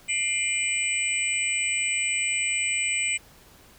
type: tone cluster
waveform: sine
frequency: 2110 / 2394 / 2970 / 7990 Hz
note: C7 / D7 / F#7 / B8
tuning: +14 / +33 / +6 / +19 cents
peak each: -30 / -28 / -32 / -27 dBFS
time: 0.08-3.18 s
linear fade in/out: 20 ms
effects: pink hiss -53 dBFS RMS until 3.78 s